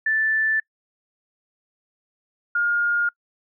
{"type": "tone pair in turn", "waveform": "sine", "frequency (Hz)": [1760, 1419], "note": ["A6", "F6"], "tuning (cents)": [0, 27], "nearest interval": "major third", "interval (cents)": 373, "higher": "first", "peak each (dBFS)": -18, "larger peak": "neither", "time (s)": [[0.06, 0.6], [2.55, 3.09]], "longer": "neither", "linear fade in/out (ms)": 5, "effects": ["noise-tail reverb RT60 0.1 s tail -26 dB re dry"]}